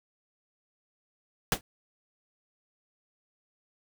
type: noise with exponential decay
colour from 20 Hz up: pink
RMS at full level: -20 dBFS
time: 1.52-1.61 s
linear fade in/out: 1 ms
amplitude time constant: 18 ms
effects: none